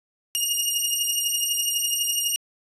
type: beating tone pair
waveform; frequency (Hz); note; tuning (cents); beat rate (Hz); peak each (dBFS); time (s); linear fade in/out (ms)
15% pulse; 2845 / 2857; F7 / F7; +31 / +39; 12; -18; 0.35-2.36; 0
effects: resampled to 32000 Hz